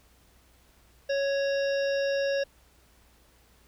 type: harmonic tone with a mistuned harmonic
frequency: 554.4 Hz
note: C#5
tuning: in tune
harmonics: 1 / 3 / 5 / 7 / 9 / 10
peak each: -25 / -35 / -40 / -44 / -47 / -41 dBFS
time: 1.09-2.44 s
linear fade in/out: 10 ms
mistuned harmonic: 7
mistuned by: -42 cents
effects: added 60 Hz sine -62 dBFS peak until 3.67 s + pink hiss -62 dBFS RMS until 3.67 s